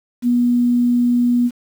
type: tone with quantisation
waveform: sine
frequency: 242.5 Hz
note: B3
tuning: 31 cents flat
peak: -12 dBFS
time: 0.22-1.51 s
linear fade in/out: 50 ms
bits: 7
effects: none